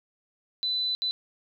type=tone bursts at uneven times; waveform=sine; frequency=4000 Hz; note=B7; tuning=21 cents sharp; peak=-25 dBFS; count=2; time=0.63-0.95 / 1.02-1.11 s; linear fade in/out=0 ms; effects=11-bit